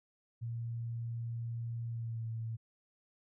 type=tone with pitch glide; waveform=sine; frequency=116.54 to 113.29 Hz; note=A#2 to A#2; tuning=0 to -49 cents; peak=-36 dBFS; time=0.41-2.57 s; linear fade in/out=20 ms; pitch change=-49 cents; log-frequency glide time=1.88-2.26 s; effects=none